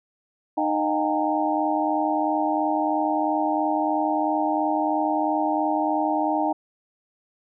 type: tone cluster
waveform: sine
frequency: 307.5 / 621 / 725 / 808 / 918 Hz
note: D#4 / D#5 / F#5 / G#5 / A#5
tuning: -20 / -3 / -35 / -48 / -27 cents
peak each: -25 / -28 / -28 / -26 / -28 dBFS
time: 0.57-6.53 s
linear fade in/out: 10 ms
effects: none